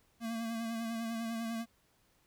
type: tone with vibrato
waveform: square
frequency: 228.3 Hz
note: A#3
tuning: 36 cents flat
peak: -36 dBFS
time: 0.2-1.66 s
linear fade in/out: 50 ms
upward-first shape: sine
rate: 10 Hz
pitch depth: 32 cents each way
effects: pink hiss -71 dBFS RMS until 2.26 s